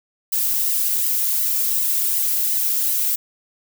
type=noise with flanger; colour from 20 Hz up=violet; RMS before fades=-20 dBFS; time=0.32-3.16 s; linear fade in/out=10 ms; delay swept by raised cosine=0.98 to 2.48 ms; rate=2.7 Hz; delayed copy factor=+0.7; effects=none